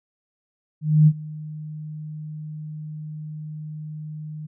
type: tone with ADSR envelope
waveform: sine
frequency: 153.4 Hz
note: D#3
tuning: 24 cents flat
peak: -9 dBFS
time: 0.81-4.47 s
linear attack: 260 ms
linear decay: 55 ms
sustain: -22 dB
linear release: 14 ms
effects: none